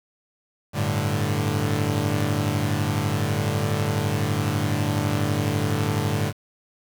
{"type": "chord", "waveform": "sawtooth", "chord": "G suspended second", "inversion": "none", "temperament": "equal", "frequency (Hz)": [98, 110, 146.83], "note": ["G2", "A2", "D3"], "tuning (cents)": [0, 0, 0], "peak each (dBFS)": -22, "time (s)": [0.73, 6.33], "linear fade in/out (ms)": 50, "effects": ["7-bit"]}